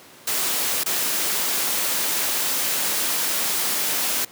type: noise with dropouts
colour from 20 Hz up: white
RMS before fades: -23 dBFS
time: 0.27-4.25 s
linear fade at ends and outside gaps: 5 ms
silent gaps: 0.836-0.86 s
effects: pink hiss -46 dBFS RMS until 4.31 s + high-pass 200 Hz 12 dB/octave